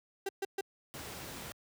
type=tone bursts; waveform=35% pulse; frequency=390.7 Hz; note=G4; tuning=6 cents flat; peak=-31 dBFS; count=3; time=0.26-0.61 s; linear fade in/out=5 ms; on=30 ms; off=130 ms
type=noise; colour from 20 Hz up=pink; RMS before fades=-44 dBFS; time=0.94-1.52 s; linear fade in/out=0 ms
effects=high-pass 80 Hz 12 dB/octave